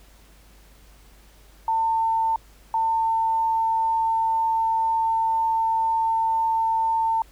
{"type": "tone pair in turn", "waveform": "sine", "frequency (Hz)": [899, 899], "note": ["A5", "A5"], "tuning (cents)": [37, 37], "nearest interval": "unison", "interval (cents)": 0, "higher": "neither", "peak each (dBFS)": -19, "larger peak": "neither", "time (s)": [[1.68, 2.36], [2.74, 7.22]], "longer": "second", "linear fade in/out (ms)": 2, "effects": ["added 50 Hz sine -50 dBFS peak until 7.31 s", "pink hiss -55 dBFS RMS until 7.31 s"]}